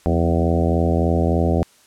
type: harmonic tone with a mistuned harmonic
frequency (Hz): 83.4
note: E2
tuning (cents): +21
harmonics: 1 / 2 / 3 / 4 / 5 / 6 / 7 / 8 / 9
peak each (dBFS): -19 / -22 / -24 / -25 / -26 / -27 / -27 / -28 / -29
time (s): 0.06-1.63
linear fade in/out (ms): 0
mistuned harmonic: 2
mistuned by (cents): +68
effects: white hiss -53 dBFS RMS until 1.86 s + low-pass 10000 Hz 12 dB/octave